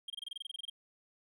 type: tone bursts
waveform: triangle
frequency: 3212 Hz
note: G7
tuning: 41 cents sharp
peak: -37 dBFS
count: 14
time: 0.08-0.699 s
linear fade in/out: 5 ms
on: 21 ms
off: 25 ms
effects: none